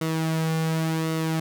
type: tone with flanger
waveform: sawtooth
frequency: 160.8 Hz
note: E3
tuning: 43 cents flat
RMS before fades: -25 dBFS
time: 0.01-1.4 s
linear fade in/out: 5 ms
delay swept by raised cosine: 1.2 to 3.1 ms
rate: 0.9 Hz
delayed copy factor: -0.5
effects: none